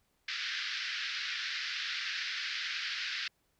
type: band-pass noise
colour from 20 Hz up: pink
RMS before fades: -37 dBFS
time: 0.28-3.28 s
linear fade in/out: 5 ms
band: 1500 to 5200 Hz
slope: 48 dB/octave
effects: pink hiss -75 dBFS RMS until 3.59 s